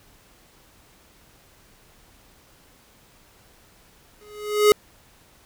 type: tone with exponential growth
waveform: square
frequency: 419.1 Hz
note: G#4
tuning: 16 cents sharp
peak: -10 dBFS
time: 4.21-4.72 s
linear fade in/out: 1 ms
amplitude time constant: 110 ms
effects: pink hiss -55 dBFS RMS until 5.45 s